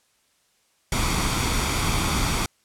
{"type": "noise with comb filter", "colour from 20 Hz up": "pink", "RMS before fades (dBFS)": -23, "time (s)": [0.92, 2.46], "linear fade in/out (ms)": 2, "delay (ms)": 0.87, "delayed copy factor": 0.5, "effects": ["white hiss -65 dBFS RMS until 2.64 s", "low-pass 10000 Hz 12 dB/octave"]}